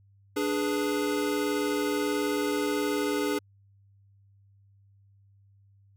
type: chord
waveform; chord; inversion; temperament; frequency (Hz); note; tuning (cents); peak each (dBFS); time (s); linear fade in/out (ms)
square; G# diminished; second; equal; 293.7 / 415.3 / 493.9; D4 / G#4 / B4; 0 / 0 / 0; -30 / -30 / -35; 0.36-3.39; 10
effects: added 99 Hz sine -57 dBFS peak until 5.96 s